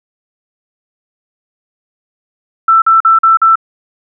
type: tone bursts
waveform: sine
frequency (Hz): 1331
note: E6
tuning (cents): +16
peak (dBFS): -4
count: 5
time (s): 2.68-3.556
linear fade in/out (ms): 5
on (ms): 140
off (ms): 44
effects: none